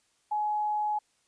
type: tone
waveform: sine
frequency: 843 Hz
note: G#5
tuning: 26 cents sharp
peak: -26 dBFS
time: 0.31-0.99 s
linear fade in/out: 10 ms
effects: white hiss -70 dBFS RMS until 1.27 s + resampled to 22050 Hz